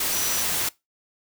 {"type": "tone in noise", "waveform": "sine", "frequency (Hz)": 5890, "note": "F#8", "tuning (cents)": -9, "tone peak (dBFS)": -29, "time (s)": [0.12, 0.43], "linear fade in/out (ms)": 5, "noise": "white", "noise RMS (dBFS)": -25, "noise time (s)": [0, 0.69], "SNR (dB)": -7, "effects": ["noise-tail reverb RT60 0.2 s tail -21 dB re dry"]}